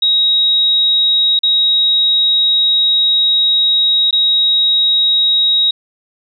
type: tone with dropouts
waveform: sine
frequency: 3800 Hz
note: A#7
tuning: 33 cents sharp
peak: -9 dBFS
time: 0.02-5.71 s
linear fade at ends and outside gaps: 5 ms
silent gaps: 1.391-1.432 / 4.11-4.127 s
effects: none